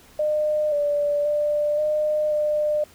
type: tone with pitch steps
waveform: sine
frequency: 606 / 583 / 593 / 607 / 601 Hz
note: D#5 / D5 / D5 / D#5 / D5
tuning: -46 / -13 / +17 / -43 / +40 cents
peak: -19 dBFS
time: 0.19-2.84 s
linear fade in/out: 5 ms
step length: 530 ms
effects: pink hiss -51 dBFS RMS until 2.94 s